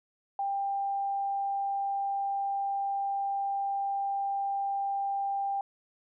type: tone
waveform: sine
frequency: 793 Hz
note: G5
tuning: 20 cents sharp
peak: -28 dBFS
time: 0.39-5.61 s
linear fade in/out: 2 ms
effects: none